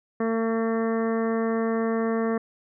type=harmonic tone; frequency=226 Hz; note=A3; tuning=47 cents sharp; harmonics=1 / 2 / 3 / 4 / 5 / 6 / 7 / 8 / 9; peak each=-25 / -26 / -33 / -42 / -35 / -41 / -45 / -39 / -48 dBFS; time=0.2-2.38 s; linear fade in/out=5 ms; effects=none